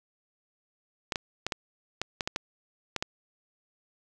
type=clicks; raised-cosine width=0.2 ms; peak=-12 dBFS; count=10; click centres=1.122 / 1.158 / 1.466 / 1.522 / 2.016 / 2.208 / 2.275 / 2.361 / 2.963 / 3.025 s; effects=none